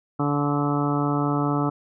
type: harmonic tone with a mistuned harmonic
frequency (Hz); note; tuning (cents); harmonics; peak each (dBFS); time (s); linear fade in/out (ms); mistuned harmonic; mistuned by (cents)
144.6; D3; -27; 1 / 2 / 3 / 4 / 5 / 6 / 7 / 8 / 9; -25 / -24 / -31 / -35 / -32 / -33 / -35 / -33 / -31; 0.19-1.7; 10; 7; +27
effects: none